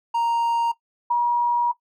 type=tone pair in turn; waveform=triangle / sine; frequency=932.3 / 956.9 Hz; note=A#5 / A#5; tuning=0 / +45 cents; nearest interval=unison; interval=45 cents; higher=second; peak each=-17 dBFS; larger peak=neither; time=0.14-0.72 / 1.1-1.72 s; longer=second; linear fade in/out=10 ms; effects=noise-tail reverb RT60 0.1 s tail -17 dB re dry